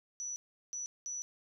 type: tone bursts at uneven times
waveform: sine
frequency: 5920 Hz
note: F#8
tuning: in tune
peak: -37 dBFS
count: 3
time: 0.2-0.36 / 0.73-0.86 / 1.06-1.22 s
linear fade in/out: 0 ms
effects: none